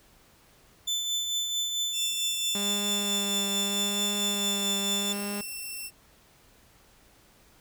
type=tone with tremolo; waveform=30% pulse; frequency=3520 Hz; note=A7; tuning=in tune; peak=-23 dBFS; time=0.87-5.13 s; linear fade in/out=10 ms; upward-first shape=triangle; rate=4.5 Hz; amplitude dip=45%
type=tone; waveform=5% pulse; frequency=2693 Hz; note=E7; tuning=36 cents sharp; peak=-26 dBFS; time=1.92-5.91 s; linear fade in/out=50 ms
type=tone with vibrato; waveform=sawtooth; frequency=201.5 Hz; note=G3; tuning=48 cents sharp; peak=-28 dBFS; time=2.55-5.41 s; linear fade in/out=2 ms; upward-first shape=triangle; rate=0.79 Hz; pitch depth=21 cents each way
effects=pink hiss -59 dBFS RMS until 7.6 s